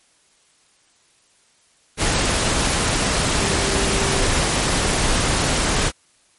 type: tone in noise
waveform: sine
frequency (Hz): 392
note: G4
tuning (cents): 0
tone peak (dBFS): -27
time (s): 3.34-4.29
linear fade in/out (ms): 50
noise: pink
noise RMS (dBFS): -19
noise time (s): 1.97-5.92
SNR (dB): -11
effects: white hiss -58 dBFS RMS until 6.38 s + MP3 48 kbps